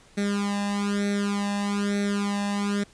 sawtooth tone with flanger, 202.5 Hz, G#3, 43 cents flat, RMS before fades -26 dBFS, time 0.17-2.84 s, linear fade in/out 10 ms, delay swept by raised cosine 0.5 to 1.13 ms, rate 1.1 Hz, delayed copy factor +0.95, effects pink hiss -55 dBFS RMS until 2.93 s + resampled to 22050 Hz

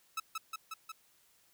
sawtooth tone with echo, 1300 Hz, E6, 24 cents flat, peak -30 dBFS, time 0.17-0.2 s, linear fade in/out 5 ms, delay 180 ms, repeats 4, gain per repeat -2 dB, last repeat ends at 0.92 s, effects white hiss -68 dBFS RMS until 1.53 s

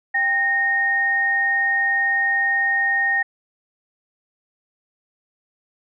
sine tone pair together, 790 / 1851 Hz, G5 / A#6, +13 / -13 cents, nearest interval octave + minor third, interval 1474 cents, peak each -26 / -17 dBFS, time 0.14-3.23 s, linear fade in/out 10 ms, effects none

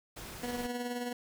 pink noise, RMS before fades -45 dBFS, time 0.16-0.67 s, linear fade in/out 10 ms
20% pulse tone with tremolo, 243.6 Hz, B3, 24 cents flat, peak -28 dBFS, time 0.43-1.13 s, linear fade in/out 5 ms, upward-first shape sine, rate 19 Hz, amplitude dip 45%
effects none

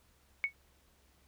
sine tone with exponential decay, 2218 Hz, C#7, in tune, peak -24 dBFS, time 0.44-0.53 s, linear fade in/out 0 ms, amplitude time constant 18 ms, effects added 68 Hz sine -69 dBFS peak until 1.27 s + pink hiss -69 dBFS RMS until 1.27 s

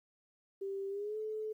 sine tone with pitch glide, 392 to 432.4 Hz, G4 to A4, 0 to -30 cents, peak -36 dBFS, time 0.61-1.53 s, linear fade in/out 10 ms, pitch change +170 cents, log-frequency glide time 0.89-1.17 s, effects 12-bit

